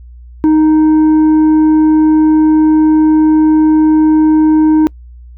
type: tone with tanh clipping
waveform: sine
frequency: 310.8 Hz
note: D#4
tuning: 2 cents flat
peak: -6 dBFS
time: 0.44-4.87 s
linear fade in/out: 0 ms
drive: 5 dB
effects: noise-tail reverb RT60 0.1 s tail -26 dB re dry + added 60 Hz sine -31 dBFS peak until 5.37 s